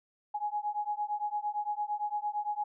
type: beating tone pair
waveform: sine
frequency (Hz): 830.6 / 839.4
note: G#5 / G#5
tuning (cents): 0 / +18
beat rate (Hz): 8.8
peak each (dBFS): -34 / -34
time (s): 0.34-2.64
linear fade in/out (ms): 10
effects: none